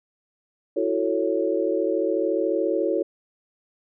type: chord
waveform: sine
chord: F# minor seventh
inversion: third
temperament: equal with one note detuned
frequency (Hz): 329.6 / 370 / 443.8 / 554.4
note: E4 / F#4 / A4 / C#5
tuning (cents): 0 / 0 / +15 / 0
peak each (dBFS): -26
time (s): 0.76-3.03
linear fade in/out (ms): 10
effects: none